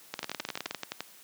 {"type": "two click trains", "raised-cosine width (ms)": 0.2, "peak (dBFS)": [-16, -16], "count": [10, 12], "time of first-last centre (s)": [[0.23, 1.006], [0.14, 0.71]], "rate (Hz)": [11.6, 19.3], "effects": ["white hiss -54 dBFS RMS until 1.23 s", "high-pass 150 Hz 12 dB/octave"]}